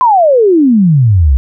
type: exponential sweep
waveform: sine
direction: down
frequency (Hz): 1046.5 to 61.4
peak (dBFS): -4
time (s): 0.01-1.37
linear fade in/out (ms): 0
effects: none